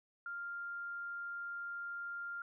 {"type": "tone", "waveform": "sine", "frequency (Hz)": 1396.9, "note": "F6", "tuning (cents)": 0, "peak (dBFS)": -40, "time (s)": [0.26, 2.42], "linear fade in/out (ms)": 2, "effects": []}